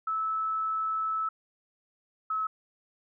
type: tone pair in turn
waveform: sine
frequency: 1306 / 1291.7 Hz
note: E6 / E6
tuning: -17 / -36 cents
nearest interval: unison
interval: 19 cents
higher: first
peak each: -27 / -27 dBFS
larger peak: neither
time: 0.07-1.29 / 2.3-2.47 s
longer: first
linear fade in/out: 5 ms
effects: none